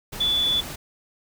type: tone in noise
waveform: sine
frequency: 3457 Hz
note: A7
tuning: 31 cents flat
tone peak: -19 dBFS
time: 0.2-0.61 s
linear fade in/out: 10 ms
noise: pink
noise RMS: -35 dBFS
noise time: 0.12-0.76 s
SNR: +13 dB
effects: none